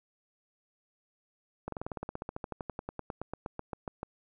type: slowing click train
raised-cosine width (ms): 1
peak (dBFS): -22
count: 28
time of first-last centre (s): 1.68-4.031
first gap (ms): 43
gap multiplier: 1.05
effects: none